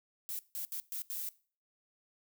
violet noise bursts at uneven times, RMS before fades -39 dBFS, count 5, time 0.29-0.39 / 0.55-0.65 / 0.72-0.8 / 0.92-1.02 / 1.1-1.29 s, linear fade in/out 0 ms, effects noise-tail reverb RT60 0.4 s tail -20 dB re dry

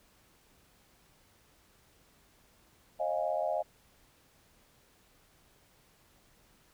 sine chord, F minor seventh, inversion second, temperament equal with one note detuned, 536.1 / 622.3 / 698.5 / 830.6 Hz, C5 / Eb5 / F5 / Ab5, +42 / 0 / 0 / 0 cents, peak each -38 / -32 / -34 / -38 dBFS, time 2.99-3.63 s, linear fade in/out 20 ms, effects pink hiss -65 dBFS RMS until 6.73 s

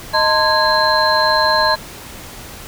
sine tone cluster, 623 / 898 / 1040 / 1651 / 4122 Hz, D#5 / A5 / C6 / G#6 / C8, +2 / +35 / -11 / -11 / -27 cents, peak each -18 dBFS, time 0.13-1.76 s, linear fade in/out 20 ms, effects pink hiss -34 dBFS RMS until 2.67 s

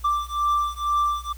triangle beating tone pair, 1174.7 / 1176.8 Hz, D6 / D6, 0 / +3 cents, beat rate 2.1 Hz, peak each -22 dBFS, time 0.04-1.33 s, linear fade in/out 10 ms, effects added 60 Hz sine -37 dBFS peak until 1.37 s + white hiss -51 dBFS RMS until 1.37 s

